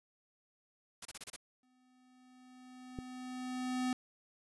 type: noise bursts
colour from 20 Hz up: white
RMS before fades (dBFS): -45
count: 6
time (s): 1.02-1.363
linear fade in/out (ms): 5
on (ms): 33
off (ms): 29
type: tone with exponential growth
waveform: square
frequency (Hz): 253.5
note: B3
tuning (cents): +45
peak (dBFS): -32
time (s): 1.63-3.93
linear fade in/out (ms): 2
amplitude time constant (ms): 500
type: click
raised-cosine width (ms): 3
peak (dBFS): -28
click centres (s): 2.988
effects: resampled to 24000 Hz